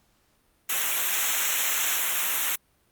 white noise with comb filter, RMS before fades -25 dBFS, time 0.69-2.56 s, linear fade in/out 10 ms, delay 0.21 ms, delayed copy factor -1, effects pink hiss -66 dBFS RMS until 2.91 s + Opus 48 kbps

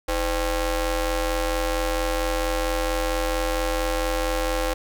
sawtooth ring-modulated tone, 277.2 Hz, C#4, in tune, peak -15 dBFS, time 0.08-4.74 s, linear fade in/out 10 ms, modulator 235 Hz, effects none

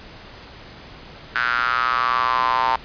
square tone with high-pass filter sweep, 60.5 Hz, B1, 35 cents flat, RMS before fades -20 dBFS, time 1.35-2.76 s, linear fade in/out 5 ms, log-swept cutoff 1500 to 920 Hz, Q 7, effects pink hiss -41 dBFS RMS until 2.84 s + resampled to 11025 Hz

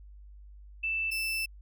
sine / 35% pulse tone pair in turn, 2649 / 2649 Hz, E7 / E7, +8 / +8 cents, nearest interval unison, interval 0 cents, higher neither, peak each -28 dBFS, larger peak neither, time 0.83-1.11 / 1.11-1.46 s, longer second, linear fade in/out 10 ms, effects added 50 Hz sine -47 dBFS peak until 1.61 s

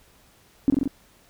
sine tone with echo, 275 Hz, C#4, 14 cents flat, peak -13 dBFS, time 0.68-0.7 s, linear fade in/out 0 ms, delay 44 ms, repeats 4, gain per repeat -2 dB, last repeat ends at 0.876 s, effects pink hiss -57 dBFS RMS until 1.29 s

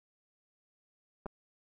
clicks, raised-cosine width 1 ms, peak -27 dBFS, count 2, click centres 1.259 / 1.264 s, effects none

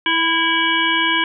harmonic tone with a mistuned harmonic, 327.3 Hz, E4, 12 cents flat, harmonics 1 / 3 / 5 / 7 / 9 / 10, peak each -25 / -21 / -20 / -21 / -21 / -25 dBFS, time 0.06-1.24 s, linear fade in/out 2 ms, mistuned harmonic 3, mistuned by +23 cents, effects none

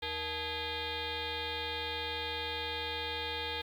sine tone with frequency modulation, 2045 Hz, C7, 40 cents flat, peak -34 dBFS, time 0.02-3.62 s, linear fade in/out 10 ms, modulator 393 Hz, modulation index 4.8, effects 10-bit

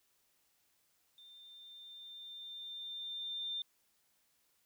sine tone with level ramp, 3595 Hz, A7, 36 cents sharp, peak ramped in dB -55 to -36 dBFS, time 1.18-3.62 s, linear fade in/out 2 ms, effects white hiss -75 dBFS RMS until 4.65 s

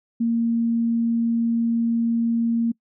sine tone, 231.5 Hz, A#3, 12 cents flat, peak -18 dBFS, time 0.2-2.72 s, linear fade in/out 10 ms, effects noise-tail reverb RT60 0.1 s tail -25 dB re dry

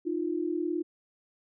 sine tone pair together, 309.9 / 349.2 Hz, D#4 / F4, -7 / 0 cents, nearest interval major second, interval 207 cents, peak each -31 / -30 dBFS, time 0.05-0.83 s, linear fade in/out 20 ms, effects none

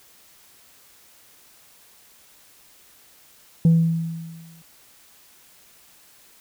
sine tone with exponential decay, 164.81 Hz, E3, in tune, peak -8 dBFS, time 3.65-4.62 s, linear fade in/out 2 ms, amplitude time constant 210 ms, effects tanh soft clip ceiling -10 dBFS + white hiss -53 dBFS RMS until 6.4 s

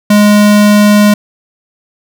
square tone, 207.7 Hz, G#3, in tune, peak -4 dBFS, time 0.1-1.14 s, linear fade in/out 5 ms, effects none

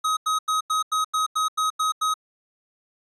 square tone bursts, 1265 Hz, D#6, 28 cents sharp, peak -21 dBFS, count 10, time 0.04-2.141 s, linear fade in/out 10 ms, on 130 ms, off 89 ms, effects resampled to 24000 Hz

